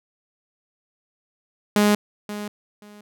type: tone with echo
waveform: sawtooth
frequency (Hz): 207.7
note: G#3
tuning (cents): 0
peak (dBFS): -11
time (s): 1.76-1.95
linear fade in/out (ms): 2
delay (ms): 530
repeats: 2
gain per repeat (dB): -14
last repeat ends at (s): 3.01
effects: none